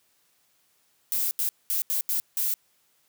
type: noise bursts at uneven times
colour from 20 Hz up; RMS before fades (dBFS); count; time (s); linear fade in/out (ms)
violet; -26; 6; 1.12-1.31 / 1.39-1.49 / 1.7-1.82 / 1.9-2.01 / 2.09-2.2 / 2.37-2.54; 0
effects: white hiss -67 dBFS RMS until 3.08 s + high-pass 80 Hz 12 dB/octave